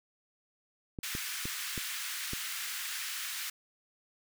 clicks, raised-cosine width 3 ms, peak -25 dBFS, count 5, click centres 0.988 / 1.151 / 1.455 / 1.778 / 2.334 s
pink high-pass noise, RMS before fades -38 dBFS, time 1.03-3.5 s, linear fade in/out 5 ms, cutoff 1500 Hz, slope 24 dB/octave
effects none

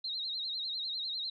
sine tone with vibrato, 3951 Hz, B7, in tune, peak -34 dBFS, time 0.04-1.3 s, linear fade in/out 5 ms, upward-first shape sine, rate 10 Hz, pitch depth 110 cents each way, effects none

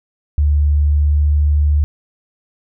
sine tone with pitch glide, 73.42 to 73.89 Hz, D2 to D2, 0 to +11 cents, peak -10 dBFS, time 0.38-1.84 s, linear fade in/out 0 ms, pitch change +11 cents, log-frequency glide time 0.77-1.26 s, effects none

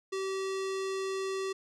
square tone with low-pass filter, 384.5 Hz, G4, 33 cents flat, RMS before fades -34 dBFS, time 0.12-1.53 s, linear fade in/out 10 ms, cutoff 7200 Hz, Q 1.2, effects none

